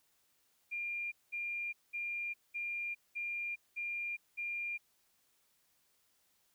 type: tone bursts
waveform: sine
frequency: 2400 Hz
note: D7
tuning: 37 cents sharp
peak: -36 dBFS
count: 7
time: 0.71-4.78 s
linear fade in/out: 20 ms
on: 410 ms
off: 200 ms
effects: white hiss -74 dBFS RMS until 6.54 s